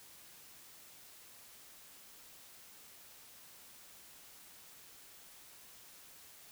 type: silence
effects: white hiss -57 dBFS RMS until 6.51 s